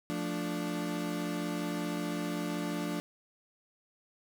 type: chord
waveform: 35% pulse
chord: D minor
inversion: first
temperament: equal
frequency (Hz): 174.61 / 220 / 293.7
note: F3 / A3 / D4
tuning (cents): 0 / 0 / 0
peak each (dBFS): -35 / -38 / -34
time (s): 0.1-3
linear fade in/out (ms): 0
effects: none